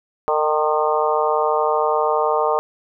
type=harmonic tone with a mistuned harmonic; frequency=152.4 Hz; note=D#3; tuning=36 cents flat; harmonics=3 / 4 / 5 / 6 / 7 / 8; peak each=-21 / -22 / -23 / -24 / -24 / -25 dBFS; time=0.28-2.59 s; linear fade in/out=0 ms; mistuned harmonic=5; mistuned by=+31 cents; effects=none